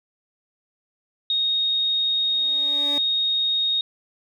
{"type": "tone", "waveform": "sine", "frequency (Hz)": 3729, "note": "A#7", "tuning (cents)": 0, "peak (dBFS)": -19, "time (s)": [1.3, 3.81], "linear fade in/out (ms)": 2}
{"type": "tone with exponential growth", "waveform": "20% pulse", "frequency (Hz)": 287.2, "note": "D4", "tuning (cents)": -39, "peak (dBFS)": -24, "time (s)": [1.92, 2.98], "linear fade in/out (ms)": 1, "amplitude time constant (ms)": 230}
{"effects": []}